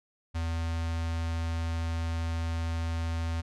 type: tone with notch filter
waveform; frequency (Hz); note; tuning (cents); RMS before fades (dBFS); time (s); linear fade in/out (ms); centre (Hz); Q
square; 82.41; E2; 0; -31; 0.34-3.42; 20; 370; 1.2
effects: low-pass 7000 Hz 12 dB/octave